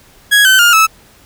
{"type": "tone with pitch steps", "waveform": "30% pulse", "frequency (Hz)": [1661.2, 1532.2, 1413.1, 1303.4], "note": ["G#6", "G6", "F6", "E6"], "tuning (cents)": [0, -40, 20, -20], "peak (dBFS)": -3, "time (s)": [0.31, 0.87], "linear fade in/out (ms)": 20, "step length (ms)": 140, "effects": ["pink hiss -45 dBFS RMS until 1.25 s"]}